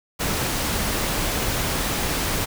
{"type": "noise", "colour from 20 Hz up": "pink", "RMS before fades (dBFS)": -24, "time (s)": [0.19, 2.46], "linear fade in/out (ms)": 20, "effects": []}